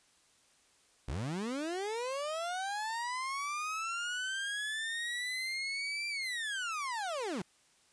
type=linear two-way sweep; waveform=30% pulse; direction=up then down; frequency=51.91 to 2364 to 157.5 Hz; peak=-32 dBFS; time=1.08-7.42 s; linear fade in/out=5 ms; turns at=6.08 s; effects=white hiss -67 dBFS RMS until 7.92 s + resampled to 22050 Hz